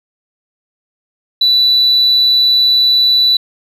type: tone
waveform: sine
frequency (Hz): 3966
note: B7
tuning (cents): +7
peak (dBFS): -6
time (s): 1.41-3.37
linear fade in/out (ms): 5
effects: tanh soft clip ceiling -4 dBFS